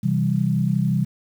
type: chord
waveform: sine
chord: C major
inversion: none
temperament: equal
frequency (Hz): 130.81 / 164.81 / 196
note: C3 / E3 / G3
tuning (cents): 0 / 0 / 0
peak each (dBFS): -22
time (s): 0.03-1.05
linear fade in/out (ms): 10
effects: 8-bit